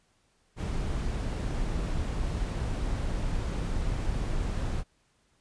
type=noise; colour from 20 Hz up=brown; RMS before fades=-30 dBFS; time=0.56-4.84 s; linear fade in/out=50 ms; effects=pink hiss -69 dBFS RMS until 5.4 s + resampled to 22050 Hz